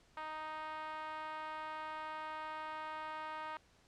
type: tone with band-pass filter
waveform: 5% pulse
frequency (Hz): 311.1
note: D#4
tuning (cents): 0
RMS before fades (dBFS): -44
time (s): 0.17-3.57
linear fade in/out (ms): 2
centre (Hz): 1000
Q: 2.4
effects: pink hiss -68 dBFS RMS until 3.87 s + low-pass 7000 Hz 12 dB/octave